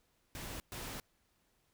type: noise bursts at uneven times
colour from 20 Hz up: pink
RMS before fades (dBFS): -44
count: 2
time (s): 0.35-0.6 / 0.72-1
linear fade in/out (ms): 0
effects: pink hiss -75 dBFS RMS until 1.73 s